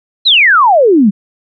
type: exponential sweep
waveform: sine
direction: down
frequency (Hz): 4217 to 186.2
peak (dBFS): -4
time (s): 0.25-1.11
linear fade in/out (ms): 20
effects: none